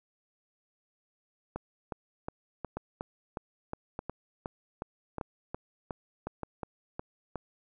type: two click trains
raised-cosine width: 1 ms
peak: -21 / -21 dBFS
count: 17 / 4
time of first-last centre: 1.56-7.357 / 2.77-6.433 s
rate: 2.76 / 0.819 Hz
effects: none